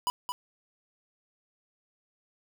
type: tone with echo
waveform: square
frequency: 987.8 Hz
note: B5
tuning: in tune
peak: -26 dBFS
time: 0.07-0.1 s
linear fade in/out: 0 ms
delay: 220 ms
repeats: 1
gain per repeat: -6 dB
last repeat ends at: 0.32 s
effects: none